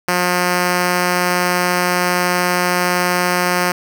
5% pulse tone, 178.7 Hz, F3, 40 cents sharp, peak -3 dBFS, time 0.08-3.72 s, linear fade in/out 5 ms, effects none

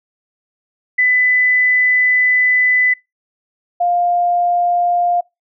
sine tone pair in turn, 2000 / 702.8 Hz, B6 / F5, +21 / +11 cents, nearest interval octave + tritone, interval 1810 cents, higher first, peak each -10 / -12 dBFS, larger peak first, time 0.98-2.94 / 3.8-5.21 s, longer first, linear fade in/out 10 ms, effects noise-tail reverb RT60 0.2 s tail -24 dB re dry

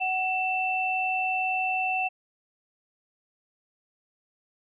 sine tone pair together, 749 / 2669 Hz, F#5 / E7, +21 / +21 cents, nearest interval octave + minor seventh, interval 2200 cents, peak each -27 dBFS, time 0-2.09 s, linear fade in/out 20 ms, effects none

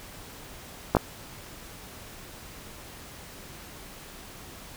clicks, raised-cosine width 1 ms, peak -5 dBFS, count 2, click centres 0.95 / 0.968 s, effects pink hiss -45 dBFS RMS until 4.76 s

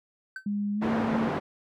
triangle tone with exponential decay, 1537 Hz, G6, 35 cents flat, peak -29 dBFS, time 0.36-0.47 s, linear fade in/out 2 ms, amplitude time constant 22 ms
sine tone with pitch glide, 204.6 to 225.7 Hz, G#3 to A3, -26 to +44 cents, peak -26 dBFS, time 0.46-1.28 s, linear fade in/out 5 ms, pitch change +170 cents, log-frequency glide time 0.74-0.88 s
pink band-pass noise, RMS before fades -30 dBFS, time 0.81-1.4 s, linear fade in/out 20 ms, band 180 to 1300 Hz, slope 12 dB/octave
effects none

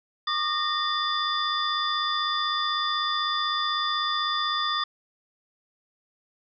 sine tone cluster, 1117 / 1213 / 1848 / 3516 / 4879 Hz, C#6 / D#6 / A#6 / A7 / D#8, +13 / -44 / -16 / -2 / -35 cents, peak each -34 / -28 / -33 / -28 / -33 dBFS, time 0.27-4.84 s, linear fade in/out 5 ms, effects none

